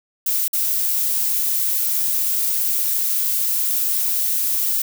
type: noise with dropouts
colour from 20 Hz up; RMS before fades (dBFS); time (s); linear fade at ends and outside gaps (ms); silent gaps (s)
violet; -20; 0.26-4.82; 5; 0.481-0.531
effects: none